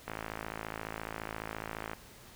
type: click train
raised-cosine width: 0.5 ms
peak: -22 dBFS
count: 102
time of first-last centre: 0.08-1.933 s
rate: 54.5 Hz
effects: pink hiss -54 dBFS RMS until 2.35 s